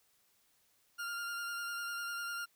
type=tone with vibrato; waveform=40% pulse; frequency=1400 Hz; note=F6; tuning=4 cents sharp; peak=-37 dBFS; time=0.98-2.46 s; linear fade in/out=20 ms; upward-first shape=square; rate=10 Hz; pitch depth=15 cents each way; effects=white hiss -72 dBFS RMS until 2.55 s